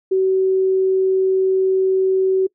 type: tone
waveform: sine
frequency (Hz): 379.1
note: F#4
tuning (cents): +42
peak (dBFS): -13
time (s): 0.11-2.47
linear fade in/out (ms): 10
effects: noise-tail reverb RT60 0.1 s tail -23 dB re dry